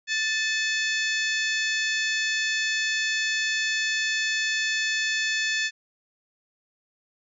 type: harmonic tone with a mistuned harmonic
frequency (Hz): 880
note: A5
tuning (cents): 0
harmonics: 2 / 3 / 4 / 5 / 6 / 7 / 8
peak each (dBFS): -26 / -30 / -32 / -34 / -36 / -37 / -38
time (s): 0.07-5.71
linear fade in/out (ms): 50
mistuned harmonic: 3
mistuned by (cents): -52
effects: none